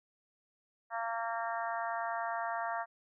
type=harmonic tone; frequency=229.6 Hz; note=A#3; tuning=26 cents flat; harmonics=3 / 4 / 5 / 6 / 7 / 8; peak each=-37 / -39 / -41 / -43 / -44 / -45 dBFS; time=0.9-2.86 s; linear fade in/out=50 ms; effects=none